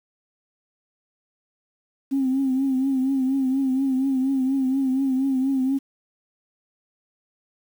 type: tone with vibrato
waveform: sine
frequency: 265.7 Hz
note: C4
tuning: 27 cents sharp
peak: -18 dBFS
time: 2.11-5.79 s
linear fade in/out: 20 ms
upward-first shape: triangle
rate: 4.2 Hz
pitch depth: 68 cents each way
effects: tanh soft clip ceiling -14 dBFS + 8-bit